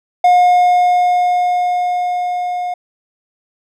triangle tone with level ramp, 717 Hz, F5, 45 cents sharp, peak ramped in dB -4 to -16 dBFS, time 0.24-2.74 s, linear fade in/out 5 ms, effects none

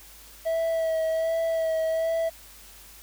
triangle tone with vibrato, 650 Hz, E5, 24 cents flat, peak -21 dBFS, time 0.45-2.3 s, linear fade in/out 20 ms, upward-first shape sine, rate 1.3 Hz, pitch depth 22 cents each way, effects added 50 Hz sine -53 dBFS peak until 3.02 s + white hiss -49 dBFS RMS until 3.02 s

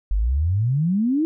sine exponential sweep, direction up, 45.51 to 330 Hz, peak -17 dBFS, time 0.11-1.25 s, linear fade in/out 0 ms, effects none

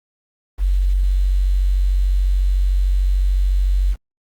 sine tone with quantisation, 46.83 Hz, F#1, 22 cents sharp, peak -13 dBFS, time 0.58-3.96 s, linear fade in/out 50 ms, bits 7, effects Opus 24 kbps

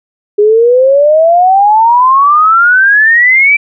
sine exponential sweep, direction up, 408 to 2349 Hz, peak -3 dBFS, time 0.38-3.57 s, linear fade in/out 10 ms, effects none

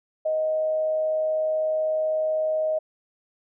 sine tone with amplitude modulation, 626 Hz, D#5, 10 cents sharp, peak -20 dBFS, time 0.25-2.79 s, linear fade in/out 10 ms, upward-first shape sine, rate 136 Hz, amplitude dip 25%, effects none

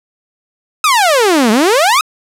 sawtooth exponential two-way sweep, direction down then up, 1307 to 206.5 to 1307 Hz, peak -4 dBFS, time 0.84-2.01 s, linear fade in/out 2 ms, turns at 1.51 s, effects low-pass 12000 Hz 12 dB/octave

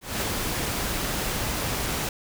pink noise with ADSR envelope, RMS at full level -26 dBFS, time 0.01-2.09 s, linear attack 210 ms, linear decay 6 ms, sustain -2 dB, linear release 3 ms, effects none

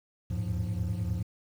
triangle tone cluster, 78.5 / 82.2 / 101.7 / 111.5 / 175.4 Hz, D#2 / E2 / G#2 / A2 / F3, +16 / -4 / -36 / +23 / +8 cents, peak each -35 / -35 / -30 / -33 / -34 dBFS, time 0.3-1.23 s, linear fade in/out 10 ms, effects tanh soft clip ceiling -18 dBFS + 9-bit

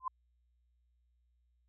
sine tone with exponential growth, 1031 Hz, C6, 26 cents flat, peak -29 dBFS, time 0-0.08 s, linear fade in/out 5 ms, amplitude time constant 17 ms, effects added 60 Hz sine -70 dBFS peak until 1.68 s

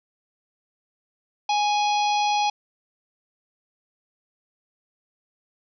harmonic tone, 830.6 Hz, G#5, in tune, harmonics 1 / 3 / 4 / 5 / 6 / 7, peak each -20 / -30 / -32 / -34 / -36 / -37 dBFS, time 1.49-2.5 s, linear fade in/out 5 ms, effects none

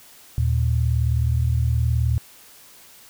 sine tone pair together, 77.78 / 116.91 Hz, D#2 / A#2, 0 / +5 cents, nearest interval perfect fifth, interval 705 cents, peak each -20 dBFS, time 0.38-2.18 s, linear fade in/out 0 ms, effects white hiss -48 dBFS RMS until 3.09 s

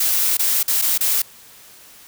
blue noise with dropouts, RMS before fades -18 dBFS, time 0-1.22 s, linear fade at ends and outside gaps 5 ms, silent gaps 0.371-0.392 / 0.63-0.679 / 0.816-0.821 / 0.978-1.007 s, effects white hiss -45 dBFS RMS until 2.07 s

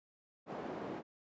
white band-pass noise, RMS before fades -43 dBFS, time 0.46-1.03 s, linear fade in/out 50 ms, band 190 to 580 Hz, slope 12 dB/octave, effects resampled to 16000 Hz

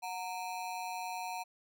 square ring-modulated tone, 828 Hz, G#5, 5 cents flat, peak -35 dBFS, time 0.02-1.44 s, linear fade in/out 20 ms, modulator 94.7 Hz, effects none

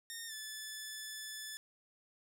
10% pulse tone with pitch glide, 1838 to 1738.9 Hz, A#6 to A6, -25 to -21 cents, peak -34 dBFS, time 0.1-1.57 s, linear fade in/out 0 ms, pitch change -96 cents, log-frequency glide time 0.27-0.33 s, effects none

